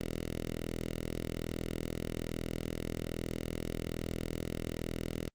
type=tone with notch filter; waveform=5% pulse; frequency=41.2 Hz; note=E1; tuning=in tune; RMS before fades=-38 dBFS; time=0.01-5.29 s; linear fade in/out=0 ms; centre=1100 Hz; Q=1.6; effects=Opus 32 kbps